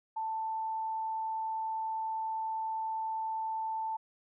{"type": "tone", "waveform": "sine", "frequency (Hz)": 885, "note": "A5", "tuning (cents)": 10, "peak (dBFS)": -32, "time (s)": [0.16, 3.97], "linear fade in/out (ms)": 10, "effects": []}